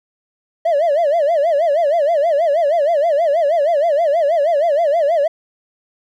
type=tone with vibrato; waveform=triangle; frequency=622 Hz; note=D#5; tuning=1 cent flat; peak=-9 dBFS; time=0.65-5.28 s; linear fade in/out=10 ms; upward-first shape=sine; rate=6.3 Hz; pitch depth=190 cents each way; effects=tanh soft clip ceiling -8 dBFS